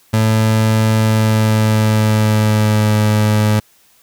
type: tone with pitch glide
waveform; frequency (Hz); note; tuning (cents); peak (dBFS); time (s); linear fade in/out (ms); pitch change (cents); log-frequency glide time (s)
30% pulse; 110 to 106.68; A2 to G#2; 0 to +47; -8; 0.13-3.6; 10; -53; 0.96-2.95
effects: white hiss -52 dBFS RMS until 4.02 s